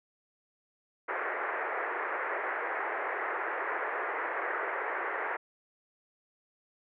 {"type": "band-pass noise", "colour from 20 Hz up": "white", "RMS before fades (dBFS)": -34, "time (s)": [1.08, 5.37], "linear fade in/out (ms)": 10, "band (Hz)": [360, 2000], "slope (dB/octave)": 48, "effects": []}